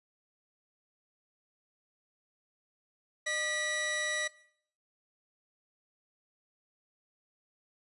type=tone pair together; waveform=sawtooth; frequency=607.5 / 1945 Hz; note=D#5 / B6; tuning=-42 / -27 cents; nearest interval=octave + minor sixth; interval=2015 cents; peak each=-35 / -28 dBFS; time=3.26-4.28 s; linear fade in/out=10 ms; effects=noise-tail reverb RT60 0.6 s tail -19 dB re dry + resampled to 24000 Hz

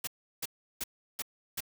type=noise bursts; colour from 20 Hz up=white; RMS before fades=-35 dBFS; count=5; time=0.04-1.605 s; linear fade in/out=5 ms; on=33 ms; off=350 ms; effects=none

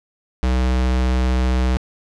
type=tone; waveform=square; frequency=63.2 Hz; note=B1; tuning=41 cents sharp; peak=-16 dBFS; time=0.43-1.77 s; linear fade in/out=0 ms; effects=low-pass 6000 Hz 12 dB/octave

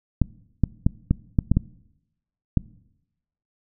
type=clicks; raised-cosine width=5 ms; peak=-5 dBFS; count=8; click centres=0.217 / 0.637 / 0.865 / 1.11 / 1.388 / 1.516 / 1.57 / 2.573 s; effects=noise-tail reverb RT60 0.9 s tail -22 dB re dry

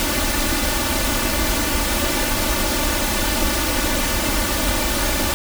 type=noise with comb filter; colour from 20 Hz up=pink; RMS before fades=-20 dBFS; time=0-5.34 s; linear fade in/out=0 ms; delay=3.4 ms; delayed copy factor=+0.85; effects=none

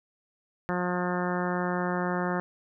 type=harmonic tone; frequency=178.8 Hz; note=F3; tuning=41 cents sharp; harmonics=1 / 2 / 3 / 4 / 5 / 6 / 7 / 8 / 9 / 10; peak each=-30 / -33 / -35 / -36 / -37 / -38 / -38 / -39 / -40 / -40 dBFS; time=0.69-2.4 s; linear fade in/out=0 ms; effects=none

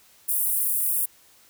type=high-pass noise; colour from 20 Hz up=pink; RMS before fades=-24 dBFS; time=0.28-1.06 s; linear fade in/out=10 ms; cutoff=9400 Hz; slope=48 dB/octave; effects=white hiss -56 dBFS RMS until 1.49 s

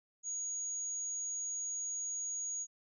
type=tone; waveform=sine; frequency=6700 Hz; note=G#8; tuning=14 cents sharp; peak=-36 dBFS; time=0.23-2.67 s; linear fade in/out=50 ms; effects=none

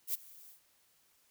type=noise with ADSR envelope; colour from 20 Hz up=violet; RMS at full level=-32 dBFS; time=0.07-0.61 s; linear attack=69 ms; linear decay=19 ms; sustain=-23 dB; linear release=110 ms; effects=white hiss -70 dBFS RMS until 1.3 s

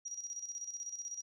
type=tone with tremolo; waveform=sine; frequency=5740 Hz; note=F8; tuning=47 cents sharp; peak=-38 dBFS; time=0.05-1.22 s; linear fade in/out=10 ms; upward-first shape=square; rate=16 Hz; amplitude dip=65%; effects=none

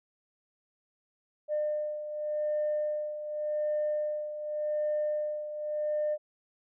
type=beating tone pair; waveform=sine; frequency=602 / 602.87 Hz; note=D5 / D5; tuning=+43 / +45 cents; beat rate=0.87 Hz; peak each=-29 / -35 dBFS; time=1.48-6.18 s; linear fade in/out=50 ms; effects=tanh soft clip ceiling -23 dBFS

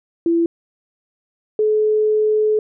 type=tone pair in turn; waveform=sine; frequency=336 / 428.7 Hz; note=E4 / A4; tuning=+33 / -45 cents; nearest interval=major third; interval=422 cents; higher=second; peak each=-13 dBFS; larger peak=neither; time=0.26-0.46 / 1.59-2.59 s; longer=second; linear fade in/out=2 ms; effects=none

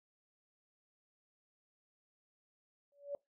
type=tone with exponential growth; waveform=sine; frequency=570 Hz; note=C#5; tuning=48 cents sharp; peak=-34 dBFS; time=2.92-3.15 s; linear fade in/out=1 ms; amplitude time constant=49 ms; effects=noise-tail reverb RT60 0.2 s tail -25 dB re dry

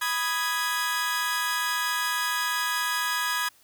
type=chord; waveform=sawtooth; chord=G# minor; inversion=first; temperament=equal; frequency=987.8 / 1244.5 / 1661.2 Hz; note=B5 / D#6 / G#6; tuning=0 / 0 / 0 cents; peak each=-27 / -28 / -24 dBFS; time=0.01-3.49 s; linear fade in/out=10 ms; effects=white hiss -59 dBFS RMS until 3.63 s

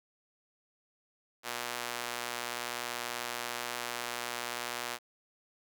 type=tone with high-pass filter; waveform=sawtooth; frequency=120.5 Hz; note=B2; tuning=42 cents flat; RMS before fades=-38 dBFS; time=1.43-4.99 s; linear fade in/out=50 ms; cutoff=820 Hz; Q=0.55; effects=none

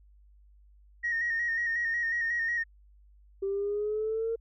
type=tone with vibrato; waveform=sine; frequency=1864.7 Hz; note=A#6; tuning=in tune; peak=-26 dBFS; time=1.03-2.64 s; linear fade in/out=20 ms; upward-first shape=square; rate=5.5 Hz; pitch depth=30 cents each way
type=exponential sweep; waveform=sine; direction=up; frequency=389.1 to 460 Hz; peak=-27 dBFS; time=3.42-4.36 s; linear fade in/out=10 ms
effects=tanh soft clip ceiling -22 dBFS + added 50 Hz sine -55 dBFS peak until 4.4 s

